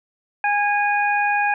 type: harmonic tone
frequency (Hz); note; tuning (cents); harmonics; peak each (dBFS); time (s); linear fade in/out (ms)
822; G#5; -18; 1 / 2 / 3; -19 / -22 / -24; 0.44-1.54; 2
effects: none